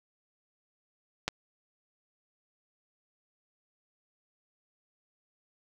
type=clicks; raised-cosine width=0.2 ms; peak=-11 / -23 dBFS; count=2; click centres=1.28 / 1.287 s; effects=none